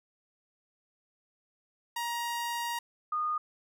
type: tone pair in turn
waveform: sawtooth / sine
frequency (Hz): 944 / 1227.3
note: A#5 / D#6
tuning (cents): +22 / -24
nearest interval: perfect fourth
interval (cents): 454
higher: second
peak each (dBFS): -28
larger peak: neither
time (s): 1.96-2.79 / 3.12-3.38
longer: first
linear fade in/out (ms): 5
effects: none